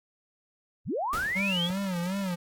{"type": "linear sweep", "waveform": "sine", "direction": "up", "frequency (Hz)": [50.3, 3492], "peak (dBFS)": -27, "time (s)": [0.85, 1.7], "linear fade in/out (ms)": 50}
{"type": "noise with exponential decay", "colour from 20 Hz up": "pink", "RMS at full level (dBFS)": -34, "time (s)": [1.13, 1.73], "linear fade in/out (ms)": 2, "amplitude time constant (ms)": 130}
{"type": "tone with vibrato", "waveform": "square", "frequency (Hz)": 185, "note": "F#3", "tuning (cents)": 0, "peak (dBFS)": -29, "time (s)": [1.35, 2.36], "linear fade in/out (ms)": 20, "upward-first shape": "sine", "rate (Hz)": 2.7, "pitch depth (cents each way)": 130}
{"effects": ["AAC 64 kbps"]}